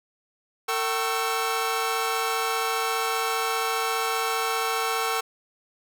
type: tone cluster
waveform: sawtooth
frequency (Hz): 453 / 770 / 1099 / 1324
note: A#4 / G5 / C#6 / E6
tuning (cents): -50 / -31 / -15 / +7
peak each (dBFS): -26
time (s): 0.68-5.21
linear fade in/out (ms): 10
effects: none